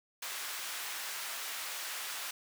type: high-pass noise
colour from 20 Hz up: pink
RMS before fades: -40 dBFS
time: 0.22-2.31 s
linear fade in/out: 5 ms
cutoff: 1200 Hz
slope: 12 dB/octave
effects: none